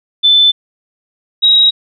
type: tone pair in turn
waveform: sine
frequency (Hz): 3520 / 3818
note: A7 / A#7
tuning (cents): 0 / +41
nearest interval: minor second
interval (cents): 141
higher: second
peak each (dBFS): -5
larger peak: neither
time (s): 0.23-0.52 / 1.42-1.71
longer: neither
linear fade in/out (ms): 20
effects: none